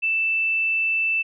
sine tone, 2650 Hz, E7, 9 cents sharp, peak -19 dBFS, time 0.02-1.23 s, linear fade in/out 20 ms, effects none

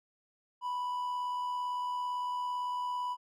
triangle tone with amplitude modulation, 987.8 Hz, B5, in tune, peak -29 dBFS, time 0.61-3.17 s, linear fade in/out 50 ms, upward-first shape sine, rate 77.8 Hz, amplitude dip 30%, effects none

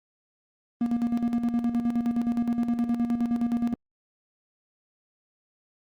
triangle tone with tremolo, 236.6 Hz, A#3, 26 cents sharp, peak -19 dBFS, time 0.81-3.74 s, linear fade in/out 2 ms, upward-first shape square, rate 9.6 Hz, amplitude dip 60%, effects Opus 24 kbps

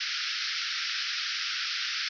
white band-pass noise, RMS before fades -32 dBFS, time 0-2.09 s, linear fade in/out 10 ms, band 1300 to 5600 Hz, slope 96 dB/octave, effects none

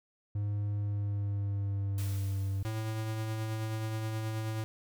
triangle tone with pitch glide, 102.7 to 97.44 Hz, G#2 to G2, -19 to -10 cents, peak -28 dBFS, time 0.35-2.63 s, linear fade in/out 5 ms, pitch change -91 cents, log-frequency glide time 0.78-2.41 s
white noise with exponential decay, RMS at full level -45 dBFS, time 1.98-3.59 s, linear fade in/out 2 ms, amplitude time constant 350 ms
square tone with tremolo, 110 Hz, A2, in tune, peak -32 dBFS, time 2.65-4.64 s, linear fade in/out 0 ms, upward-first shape triangle, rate 9.4 Hz, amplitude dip 30%
effects none

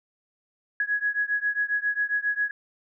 sine beating tone pair, 1668 / 1675.4 Hz, G#6 / G#6, +7 / +15 cents, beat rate 7.4 Hz, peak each -26 / -27 dBFS, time 0.8-2.51 s, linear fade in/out 2 ms, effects none

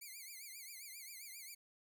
5% pulse tone with vibrato, 2217 Hz, C#7, in tune, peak -40 dBFS, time 0.01-1.55 s, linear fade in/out 10 ms, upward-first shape triangle, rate 7.5 Hz, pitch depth 170 cents each way, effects none

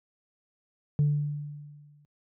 sine tone with exponential decay, 146.83 Hz, D3, in tune, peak -17 dBFS, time 0.99-2.05 s, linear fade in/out 0 ms, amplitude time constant 230 ms, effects tanh soft clip ceiling -17 dBFS + high-pass 80 Hz 12 dB/octave

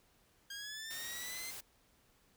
15% pulse linear sweep, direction up, 1605 to 2093 Hz, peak -37 dBFS, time 0.5-1.51 s, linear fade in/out 5 ms
white noise, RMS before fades -47 dBFS, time 0.9-1.61 s, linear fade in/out 10 ms
effects pink hiss -70 dBFS RMS until 2.36 s

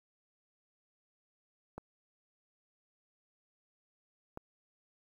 clicks, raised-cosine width 1 ms, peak -28 dBFS, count 2, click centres 1.78 / 4.374 s, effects 10-bit

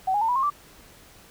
sine tone with pitch steps, 757 / 825.5 / 900.2 / 981.7 / 1070.6 / 1167.5 Hz, F#5 / G#5 / A5 / B5 / C6 / D6, +39 / -11 / +39 / -11 / +39 / -11 cents, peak -20 dBFS, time 0.07-0.502 s, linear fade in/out 10 ms, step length 72 ms, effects pink hiss -51 dBFS RMS until 1.3 s

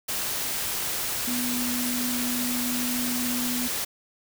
sine tone in noise, 245.7 Hz, B3, 9 cents flat, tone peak -28 dBFS, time 1.27-3.68 s, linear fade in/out 10 ms, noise white, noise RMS -29 dBFS, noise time 0.08-3.85 s, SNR -2 dB, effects none

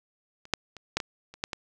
clicks, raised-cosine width 0.2 ms, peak -30 / -6 / -26 / -8 / -15 / -28 / -11 / -15 dBFS, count 8, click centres 0.454 / 0.537 / 0.767 / 0.97 / 1.002 / 1.34 / 1.439 / 1.532 s, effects none

